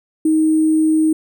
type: tone with sample-and-hold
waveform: sine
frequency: 313.9 Hz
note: D#4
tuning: 15 cents sharp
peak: -11 dBFS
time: 0.25-1.13 s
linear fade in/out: 5 ms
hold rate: 8820 Hz
effects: none